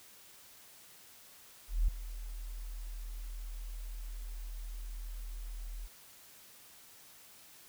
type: tone with ADSR envelope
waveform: sine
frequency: 40.01 Hz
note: D#1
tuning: 49 cents sharp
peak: -23 dBFS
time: 1.68-5.88 s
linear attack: 200 ms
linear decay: 6 ms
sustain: -16 dB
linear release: 33 ms
effects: white hiss -57 dBFS RMS until 7.68 s